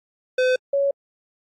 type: tone pair in turn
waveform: square / sine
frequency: 509 / 558.3 Hz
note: C5 / C#5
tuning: -48 / +12 cents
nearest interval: major second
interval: 160 cents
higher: second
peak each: -17 dBFS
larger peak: neither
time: 0.38-0.56 / 0.73-0.91 s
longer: neither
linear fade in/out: 5 ms
effects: low-pass 4000 Hz 12 dB/octave + AAC 48 kbps